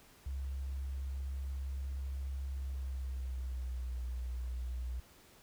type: tone with pitch glide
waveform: sine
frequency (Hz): 67.5 to 61.54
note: C#2 to B1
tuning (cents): -45 to -5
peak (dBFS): -36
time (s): 0.26-5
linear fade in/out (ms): 5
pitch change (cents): -160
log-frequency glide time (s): 2.52-4.01
effects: pink hiss -61 dBFS RMS until 5.42 s